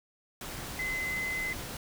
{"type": "tone in noise", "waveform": "sine", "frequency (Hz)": 2043, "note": "C7", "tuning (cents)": -42, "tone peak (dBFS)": -31, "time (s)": [0.79, 1.53], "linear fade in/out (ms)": 2, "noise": "pink", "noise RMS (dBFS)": -40, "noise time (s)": [0.41, 1.77], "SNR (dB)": 6, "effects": []}